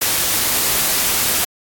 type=noise; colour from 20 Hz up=white; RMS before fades=-17 dBFS; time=0.01-1.45 s; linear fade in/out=10 ms; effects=AAC 64 kbps